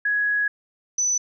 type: tone pair in turn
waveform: sine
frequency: 1671 / 5989 Hz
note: G#6 / F#8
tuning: +10 / +20 cents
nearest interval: octave + minor seventh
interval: 2210 cents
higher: second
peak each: -19 dBFS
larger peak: neither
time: 0.05-0.48 / 0.98-1.18 s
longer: first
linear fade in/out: 5 ms
effects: none